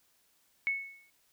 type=tone with exponential decay; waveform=sine; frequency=2204 Hz; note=C#7; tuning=11 cents flat; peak=-25 dBFS; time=0.67-1.1 s; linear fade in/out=0 ms; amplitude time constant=93 ms; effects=white hiss -70 dBFS RMS until 1.32 s